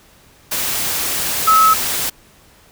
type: tone in noise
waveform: sine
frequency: 1293 Hz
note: E6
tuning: 34 cents flat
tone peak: -8 dBFS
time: 1.47-1.74 s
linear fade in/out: 10 ms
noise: white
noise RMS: -20 dBFS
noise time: 0.51-2.1 s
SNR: +9 dB
effects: pink hiss -49 dBFS RMS until 2.71 s